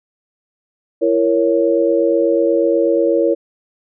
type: chord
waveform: sine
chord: A# diminished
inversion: second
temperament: equal with one note detuned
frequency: 336.2 / 466.2 / 554.4 Hz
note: E4 / A#4 / C#5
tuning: +34 / 0 / 0 cents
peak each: -16 dBFS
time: 1.01-3.35 s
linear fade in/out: 20 ms
effects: none